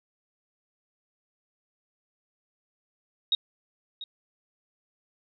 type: tone with echo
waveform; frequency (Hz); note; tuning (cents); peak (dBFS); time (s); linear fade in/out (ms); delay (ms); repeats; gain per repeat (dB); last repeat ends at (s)
sine; 3766; A#7; +17; -20; 3.32-3.35; 2; 690; 1; -15; 4.04
effects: none